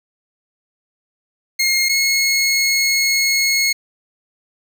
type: tone pair in turn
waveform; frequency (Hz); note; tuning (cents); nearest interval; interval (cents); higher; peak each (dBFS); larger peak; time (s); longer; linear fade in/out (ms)
20% pulse; 2141 / 2173; C7 / C#7; +39 / -35; unison; 26; second; -9; neither; 1.59-1.89 / 1.89-3.73; second; 10
effects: none